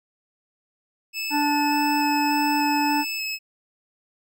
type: tone with vibrato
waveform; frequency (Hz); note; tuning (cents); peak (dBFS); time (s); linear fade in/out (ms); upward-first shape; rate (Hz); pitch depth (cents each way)
25% pulse; 2600; E7; -24; -23; 1.13-3.39; 50; square; 1.7; 9
type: harmonic tone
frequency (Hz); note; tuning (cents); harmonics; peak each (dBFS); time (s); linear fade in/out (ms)
292.3; D4; -8; 1 / 3 / 5 / 6; -23 / -22 / -36 / -36; 1.3-3.05; 50
effects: none